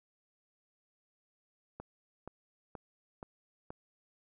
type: click train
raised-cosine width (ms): 1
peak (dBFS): -29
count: 5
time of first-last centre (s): 1.8-3.705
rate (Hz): 2.1
effects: none